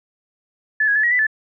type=tone with pitch steps; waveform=sine; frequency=1732 / 1658 / 1729 / 1903 / 1986 / 1742 Hz; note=A6 / G#6 / A6 / A#6 / B6 / A6; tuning=-28 / -3 / -31 / +35 / +9 / -18 cents; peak=-14 dBFS; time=0.8-1.268 s; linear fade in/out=5 ms; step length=78 ms; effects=none